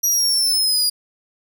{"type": "linear sweep", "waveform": "sawtooth", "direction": "down", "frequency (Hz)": [5800, 4837], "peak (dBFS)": -13, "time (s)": [0.03, 0.9], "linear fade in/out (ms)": 10, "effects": []}